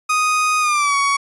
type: tone with pitch glide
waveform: 30% pulse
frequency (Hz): 1244.5 to 1121.6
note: D#6 to C#6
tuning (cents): 0 to +20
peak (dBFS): -12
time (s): 0.09-1.17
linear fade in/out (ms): 10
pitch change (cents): -180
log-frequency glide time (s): 0.6-0.96
effects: resampled to 24000 Hz